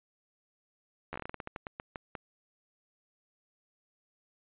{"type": "slowing click train", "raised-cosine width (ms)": 0.5, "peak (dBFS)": -23, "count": 16, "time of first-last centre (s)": [1.13, 2.152], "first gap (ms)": 12, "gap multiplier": 1.22, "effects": ["resampled to 8000 Hz"]}